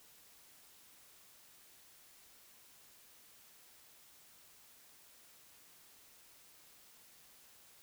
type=silence; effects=white hiss -62 dBFS RMS until 7.82 s